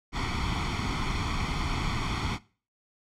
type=noise with comb filter; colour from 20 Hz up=pink; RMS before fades=-29 dBFS; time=0.12-2.39 s; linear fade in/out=50 ms; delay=0.9 ms; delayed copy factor=+0.8; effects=noise-tail reverb RT60 0.4 s tail -21 dB re dry + low-pass 4000 Hz 12 dB/octave